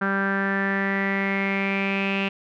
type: tone with low-pass filter sweep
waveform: sawtooth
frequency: 196 Hz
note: G3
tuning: in tune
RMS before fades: -24 dBFS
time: 0.01-2.29 s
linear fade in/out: 10 ms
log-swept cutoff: 1500 to 2700 Hz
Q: 8.2
effects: none